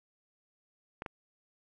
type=clicks; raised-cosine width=0.5 ms; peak=-23 dBFS; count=2; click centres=1.021 / 1.062 s; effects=none